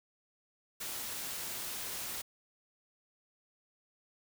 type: noise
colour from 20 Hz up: white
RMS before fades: -40 dBFS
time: 0.8-2.22 s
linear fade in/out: 10 ms
effects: none